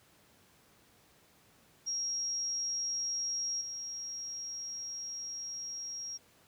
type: tone with level steps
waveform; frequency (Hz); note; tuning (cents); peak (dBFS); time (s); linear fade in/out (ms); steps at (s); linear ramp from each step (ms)
sine; 5610; F8; +7; -32 / -38; 1.86-6.18; 20; 3.61; 2
effects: pink hiss -64 dBFS RMS until 6.47 s + high-pass 80 Hz 12 dB/octave